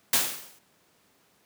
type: noise with exponential decay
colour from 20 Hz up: white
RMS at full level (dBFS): -19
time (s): 0.13-0.59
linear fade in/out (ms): 5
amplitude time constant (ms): 99
effects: pink hiss -64 dBFS RMS until 1.45 s + high-pass 150 Hz 12 dB/octave